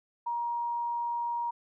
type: tone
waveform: sine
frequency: 946 Hz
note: A#5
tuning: 25 cents sharp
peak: -29 dBFS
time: 0.26-1.51 s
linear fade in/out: 10 ms
effects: none